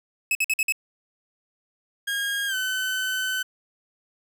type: tone bursts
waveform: 45% pulse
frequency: 2583 Hz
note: E7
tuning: 36 cents flat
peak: -20 dBFS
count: 5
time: 0.31-0.723 s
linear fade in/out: 2 ms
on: 41 ms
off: 52 ms
type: tone with pitch glide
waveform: 30% pulse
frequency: 1628 to 1519 Hz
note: G#6 to F#6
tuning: -35 to +45 cents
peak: -22 dBFS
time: 2.07-3.43 s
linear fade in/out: 10 ms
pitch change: -120 cents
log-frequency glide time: 2.47-2.55 s
effects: none